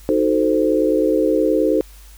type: chord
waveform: sine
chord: D# diminished seventh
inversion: none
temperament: equal with one note detuned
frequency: 311.1 / 370 / 440 / 519.3 Hz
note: D#4 / F#4 / A4 / C5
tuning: 0 / 0 / 0 / -13 cents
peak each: -18 / -22 / -19 / -19 dBFS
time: 0.09-1.81 s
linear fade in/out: 0 ms
effects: added 50 Hz sine -40 dBFS peak until 2.17 s + white hiss -48 dBFS RMS until 2.17 s